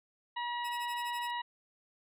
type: harmonic tone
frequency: 960 Hz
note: B5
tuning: 49 cents flat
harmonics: 1 / 2 / 3 / 4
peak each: -35 / -41 / -45 / -47 dBFS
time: 0.36-1.42 s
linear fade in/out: 10 ms
type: tone with tremolo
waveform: 10% pulse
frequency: 2576 Hz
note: E7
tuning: 41 cents flat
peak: -36 dBFS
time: 0.64-1.31 s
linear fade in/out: 10 ms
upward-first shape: sine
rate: 12 Hz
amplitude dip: 95%
effects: none